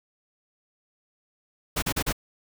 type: noise bursts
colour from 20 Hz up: pink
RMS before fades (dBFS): -26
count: 4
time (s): 1.76-2.127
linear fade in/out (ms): 10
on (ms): 64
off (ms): 37
effects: none